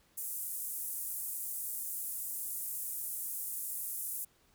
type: band-pass noise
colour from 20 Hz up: white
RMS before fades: -39 dBFS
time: 0.17-4.25 s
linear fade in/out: 10 ms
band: 9000 to 16000 Hz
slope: 24 dB/octave
effects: pink hiss -68 dBFS RMS until 4.54 s